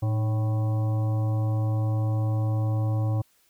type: harmonic tone with a mistuned harmonic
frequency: 110 Hz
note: A2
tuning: in tune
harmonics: 1 / 3 / 5 / 7 / 9 / 10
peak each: -22 / -36 / -38 / -41 / -47 / -48 dBFS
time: 0.02-3.22 s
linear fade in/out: 10 ms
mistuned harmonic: 3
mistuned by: -110 cents
effects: white hiss -64 dBFS RMS until 3.49 s